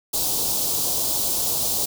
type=band-stop noise; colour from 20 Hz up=white; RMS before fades=-23 dBFS; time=0.13-1.86 s; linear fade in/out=10 ms; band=920 to 3700 Hz; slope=24 dB/octave; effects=none